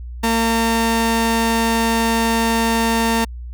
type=tone pair together; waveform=sawtooth; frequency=228 / 456 Hz; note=A#3 / A#4; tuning=-38 / -38 cents; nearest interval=octave; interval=1200 cents; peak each=-13 dBFS; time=0.23-3.25 s; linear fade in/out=10 ms; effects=added 60 Hz sine -28 dBFS peak until 3.53 s